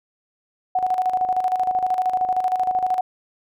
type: tone with tremolo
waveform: sine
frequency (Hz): 740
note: F#5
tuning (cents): 0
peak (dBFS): -16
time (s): 0.75-3.01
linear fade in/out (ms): 5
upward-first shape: square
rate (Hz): 13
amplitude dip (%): 60
effects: none